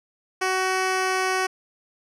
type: tone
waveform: 10% pulse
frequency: 375.1 Hz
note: F#4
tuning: 24 cents sharp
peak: -13 dBFS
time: 0.41-1.47 s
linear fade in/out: 10 ms
effects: low-pass 9000 Hz 12 dB/octave